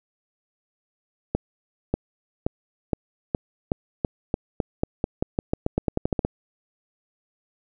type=accelerating click train; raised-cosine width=2 ms; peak=-8 dBFS; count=22; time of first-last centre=1.35-6.249 s; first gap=590 ms; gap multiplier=0.89; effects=none